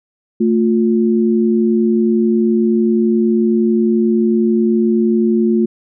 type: tone pair together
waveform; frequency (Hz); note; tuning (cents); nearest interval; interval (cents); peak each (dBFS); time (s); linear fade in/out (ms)
sine; 223.1 / 354.2; A3 / F4; +24 / +24; minor sixth; 800; -12 / -15; 0.4-5.66; 10
effects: none